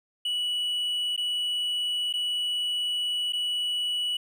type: tone with dropouts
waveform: triangle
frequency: 2944 Hz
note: F#7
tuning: 9 cents flat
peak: -24 dBFS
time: 0.25-4.17 s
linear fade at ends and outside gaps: 5 ms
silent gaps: 1.164-1.176 / 2.128-2.137 / 3.324-3.332 s
effects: none